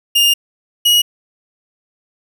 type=tone pair in turn; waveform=40% pulse; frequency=2826 / 2899 Hz; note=F7 / F#7; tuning=+20 / -36 cents; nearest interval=unison; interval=44 cents; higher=second; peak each=-8 dBFS; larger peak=neither; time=0.15-0.34 / 0.85-1.02 s; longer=first; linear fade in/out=10 ms; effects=none